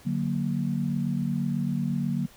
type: chord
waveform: sine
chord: D augmented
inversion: none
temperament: equal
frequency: 146.83 / 185 / 233.1 Hz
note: D3 / F#3 / A#3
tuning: 0 / 0 / 0 cents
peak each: -29 dBFS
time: 0.05-2.27 s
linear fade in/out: 20 ms
effects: pink hiss -53 dBFS RMS until 2.36 s